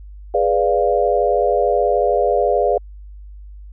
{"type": "chord", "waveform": "sine", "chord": "G# diminished seventh", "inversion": "none", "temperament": "equal", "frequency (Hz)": [415.3, 493.9, 587.3, 698.5], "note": ["G#4", "B4", "D5", "F5"], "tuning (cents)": [0, 0, 0, 0], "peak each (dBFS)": -19, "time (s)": [0.34, 2.78], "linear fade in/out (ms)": 5, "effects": ["added 50 Hz sine -34 dBFS peak until 3.72 s"]}